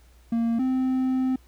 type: tone pair in turn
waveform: triangle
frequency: 231 / 259.3 Hz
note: A#3 / C4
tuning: -16 / -15 cents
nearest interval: major second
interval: 201 cents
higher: second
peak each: -19 dBFS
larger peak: neither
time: 0.32-0.59 / 0.59-1.36 s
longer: second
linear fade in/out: 5 ms
effects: added 60 Hz sine -52 dBFS peak until 1.47 s + pink hiss -61 dBFS RMS until 1.47 s